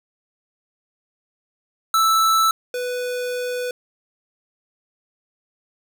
square tone pair in turn, 1318.5 / 495.1 Hz, E6 / B4, 0 / +4 cents, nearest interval octave + perfect fourth, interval 1696 cents, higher first, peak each -15 / -24 dBFS, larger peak first, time 1.94-2.51 / 2.74-3.71 s, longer second, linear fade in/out 2 ms, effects none

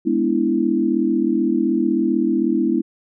sine chord, E dominant seventh, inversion first, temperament equal, 207.7 / 246.9 / 293.7 / 329.6 Hz, G#3 / B3 / D4 / E4, 0 / 0 / 0 / 0 cents, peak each -23 / -21 / -23 / -19 dBFS, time 0.05-2.82 s, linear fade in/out 20 ms, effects none

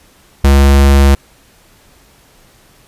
square tone, 69.2 Hz, C#2, 2 cents flat, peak -5 dBFS, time 0.44-1.15 s, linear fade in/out 5 ms, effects pink hiss -47 dBFS RMS until 2.87 s + resampled to 32000 Hz

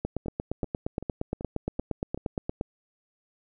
two click trains, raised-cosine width 2 ms, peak -15 / -23 dBFS, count 23 / 6, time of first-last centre 0.05-2.611 / 0.26-2.176 s, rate 8.59 / 2.61 Hz, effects none

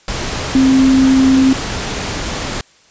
sine tone in noise, 264.2 Hz, C4, 17 cents sharp, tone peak -7 dBFS, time 0.55-1.53 s, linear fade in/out 2 ms, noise pink, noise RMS -21 dBFS, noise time 0.08-2.61 s, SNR +11 dB, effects white hiss -49 dBFS RMS until 2.9 s + resampled to 16000 Hz

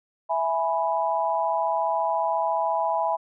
sine chord, E major, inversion none, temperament equal with one note detuned, 659.3 / 833.5 / 987.8 Hz, E5 / G#5 / B5, 0 / +6 / 0 cents, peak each -26 dBFS, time 0.29-3.17 s, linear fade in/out 20 ms, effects none

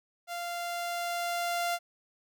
sawtooth tone with level ramp, 694 Hz, F5, 11 cents flat, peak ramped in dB -31 to -24 dBFS, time 0.27-1.79 s, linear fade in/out 50 ms, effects none

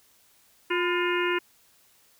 harmonic tone with a mistuned harmonic, 354.4 Hz, F4, 25 cents sharp, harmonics 1 / 3 / 4 / 5 / 6 / 7 / 8, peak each -26 / -31 / -32 / -33 / -34 / -34 / -35 dBFS, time 0.7-1.39 s, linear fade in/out 10 ms, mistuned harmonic 3, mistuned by -82 cents, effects white hiss -61 dBFS RMS until 2.19 s

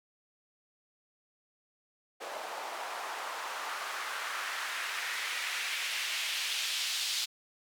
white noise with band-pass filter sweep, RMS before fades -36 dBFS, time 2.2-7.26 s, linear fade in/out 20 ms, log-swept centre 670 to 3900 Hz, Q 1.5, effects high-pass 400 Hz 12 dB/octave

